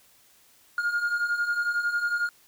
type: beating tone pair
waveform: triangle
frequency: 1412 / 1423 Hz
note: F6 / F6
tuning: +19 / +32 cents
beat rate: 11 Hz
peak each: -28 / -23 dBFS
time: 0.78-2.29 s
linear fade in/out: 2 ms
effects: tanh soft clip ceiling -16 dBFS + white hiss -59 dBFS RMS until 2.47 s